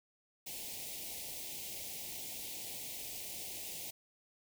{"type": "band-stop noise", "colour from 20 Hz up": "white", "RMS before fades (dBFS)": -44, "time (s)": [0.46, 3.91], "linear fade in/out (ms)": 10, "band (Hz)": [850, 2100], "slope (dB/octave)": 48, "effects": []}